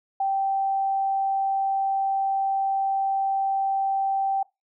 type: tone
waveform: sine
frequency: 780 Hz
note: G5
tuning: 9 cents flat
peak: -21 dBFS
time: 0.2-4.43 s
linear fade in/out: 5 ms
effects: noise-tail reverb RT60 0.2 s tail -21 dB re dry